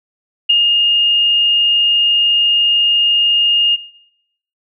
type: tone with ADSR envelope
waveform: sine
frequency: 2837 Hz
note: F7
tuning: 27 cents sharp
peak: -4 dBFS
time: 0.49-3.77 s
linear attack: 14 ms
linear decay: 4 ms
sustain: -5 dB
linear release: 27 ms
effects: noise-tail reverb RT60 0.8 s tail -19 dB re dry